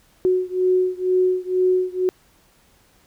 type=beating tone pair; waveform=sine; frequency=367.3 / 369.4 Hz; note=F#4 / F#4; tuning=-13 / -3 cents; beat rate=2.1 Hz; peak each=-19 / -20 dBFS; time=0.25-2.09 s; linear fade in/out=0 ms; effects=pink hiss -57 dBFS RMS until 3.06 s